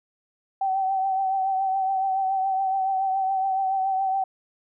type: tone with vibrato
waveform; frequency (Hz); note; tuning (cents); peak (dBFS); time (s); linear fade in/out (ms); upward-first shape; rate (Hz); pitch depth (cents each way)
sine; 768; G5; -36; -21; 0.61-4.24; 5; triangle; 7.1; 40
effects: none